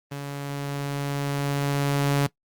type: tone with level ramp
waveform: sawtooth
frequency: 141.5 Hz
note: C#3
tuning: 36 cents sharp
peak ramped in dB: -27 to -15 dBFS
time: 0.11-2.27 s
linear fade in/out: 10 ms
effects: noise-tail reverb RT60 0.1 s tail -19 dB re dry + Opus 24 kbps